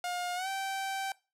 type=tone with pitch glide; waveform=sawtooth; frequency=712 to 776.4 Hz; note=F5 to G5; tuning=+33 to -17 cents; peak=-29 dBFS; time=0.04-1.12 s; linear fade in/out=2 ms; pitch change=+150 cents; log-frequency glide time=0.35-0.48 s; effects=noise-tail reverb RT60 0.3 s tail -21 dB re dry + low-pass 12000 Hz 12 dB/octave